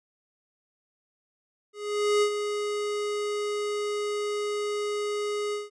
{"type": "tone with ADSR envelope", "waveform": "square", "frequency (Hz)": 415.3, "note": "G#4", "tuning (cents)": 0, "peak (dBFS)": -20, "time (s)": [1.73, 5.7], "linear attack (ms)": 490, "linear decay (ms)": 77, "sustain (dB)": -8, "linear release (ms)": 170, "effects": ["resampled to 22050 Hz"]}